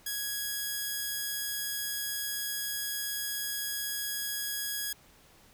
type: tone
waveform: 5% pulse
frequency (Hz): 1661.2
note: G#6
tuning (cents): 0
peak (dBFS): -21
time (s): 0.06-4.93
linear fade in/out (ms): 5
effects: pink hiss -59 dBFS RMS until 5.53 s